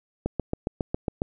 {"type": "click train", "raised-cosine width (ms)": 2, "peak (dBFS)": -12, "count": 8, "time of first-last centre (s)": [0.26, 1.219], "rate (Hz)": 7.3, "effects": []}